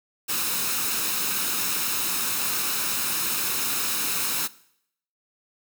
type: noise with comb filter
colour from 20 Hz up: white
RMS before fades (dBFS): -26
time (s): 0.28-4.48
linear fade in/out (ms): 20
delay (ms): 0.76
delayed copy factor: +0.5
effects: noise-tail reverb RT60 0.7 s tail -19 dB re dry + high-pass 150 Hz 12 dB/octave